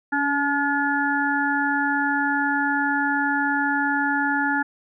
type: harmonic tone with a mistuned harmonic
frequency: 285.8 Hz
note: D4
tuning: 47 cents flat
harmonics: 1 / 3 / 5 / 6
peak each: -25 / -25 / -25 / -25 dBFS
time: 0.12-4.63 s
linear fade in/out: 10 ms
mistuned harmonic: 1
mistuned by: -21 cents
effects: none